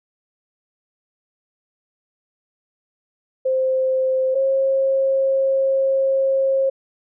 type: tone pair in turn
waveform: sine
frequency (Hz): 522 / 537.6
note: C5 / C5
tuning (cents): -4 / +47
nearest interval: minor second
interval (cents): 51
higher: second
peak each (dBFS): -16 / -15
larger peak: second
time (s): 3.45-4.35 / 4.35-6.7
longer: second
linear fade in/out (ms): 10
effects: none